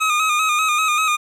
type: tone with vibrato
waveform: 25% pulse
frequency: 1246 Hz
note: D#6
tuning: 2 cents sharp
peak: -12 dBFS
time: 0-1.17 s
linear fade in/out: 20 ms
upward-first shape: square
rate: 5.1 Hz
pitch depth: 41 cents each way
effects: low-pass 10000 Hz 12 dB/octave + 9-bit